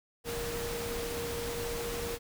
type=tone in noise; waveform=sine; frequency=470.2 Hz; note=A#4; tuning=15 cents sharp; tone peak=-36 dBFS; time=0.24-2.19 s; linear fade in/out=50 ms; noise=pink; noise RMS=-38 dBFS; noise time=0.24-2.19 s; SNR=-1 dB; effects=none